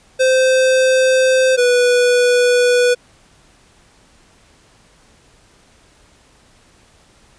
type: tone pair in turn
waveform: square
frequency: 519 / 490.8 Hz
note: C5 / B4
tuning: -14 / -11 cents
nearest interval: minor second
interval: 97 cents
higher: first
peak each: -11 dBFS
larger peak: neither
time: 0.19-1.57 / 1.57-2.95 s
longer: neither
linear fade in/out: 20 ms
effects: pink hiss -51 dBFS RMS until 7.38 s + resampled to 22050 Hz